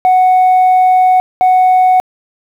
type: tone pair in turn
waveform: sine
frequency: 740 / 740 Hz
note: F#5 / F#5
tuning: 0 / 0 cents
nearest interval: unison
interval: 0 cents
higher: neither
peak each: -3 dBFS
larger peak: neither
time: 0.05-1.2 / 1.41-2 s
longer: first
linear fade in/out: 0 ms
effects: tanh soft clip ceiling -4 dBFS + 7-bit